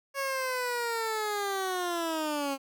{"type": "linear sweep", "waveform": "15% pulse", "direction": "down", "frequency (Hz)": [554.4, 269], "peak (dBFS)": -23, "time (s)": [0.14, 2.58], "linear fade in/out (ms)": 50, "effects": []}